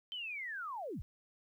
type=linear sweep; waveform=sine; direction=down; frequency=3122 to 31.45 Hz; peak=-39 dBFS; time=0.12-1.02 s; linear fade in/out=0 ms; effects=12-bit